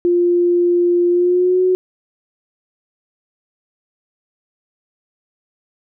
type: tone with pitch glide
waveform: sine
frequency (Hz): 350 to 368.7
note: F4 to F#4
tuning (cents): +4 to -6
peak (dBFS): -11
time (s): 0.05-1.75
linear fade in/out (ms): 0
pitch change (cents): +90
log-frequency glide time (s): 1.1-1.62
effects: none